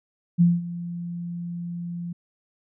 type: tone with ADSR envelope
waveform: sine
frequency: 172.7 Hz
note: F3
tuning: 19 cents flat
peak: -12 dBFS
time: 0.38-2.13 s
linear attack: 30 ms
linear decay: 200 ms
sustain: -17 dB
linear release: 8 ms
effects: none